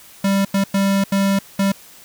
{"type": "tone bursts at uneven times", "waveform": "square", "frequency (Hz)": 196.6, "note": "G3", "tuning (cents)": 5, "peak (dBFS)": -15, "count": 5, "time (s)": [[0.24, 0.45], [0.54, 0.64], [0.74, 1.04], [1.12, 1.39], [1.59, 1.72]], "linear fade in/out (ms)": 5, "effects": ["white hiss -44 dBFS RMS until 2.04 s"]}